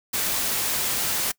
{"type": "noise", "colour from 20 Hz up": "white", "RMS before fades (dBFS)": -25, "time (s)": [0.13, 1.32], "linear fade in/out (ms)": 10, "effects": ["noise-tail reverb RT60 0.1 s tail -23 dB re dry"]}